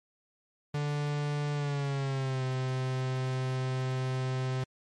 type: tone with pitch glide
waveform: 45% pulse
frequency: 146.4 to 129.68 Hz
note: D3 to C3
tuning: -5 to -15 cents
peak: -29 dBFS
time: 0.74-4.64 s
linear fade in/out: 5 ms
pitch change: -210 cents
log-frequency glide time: 1.54-2.43 s
effects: low-pass 6000 Hz 12 dB/octave + MP3 64 kbps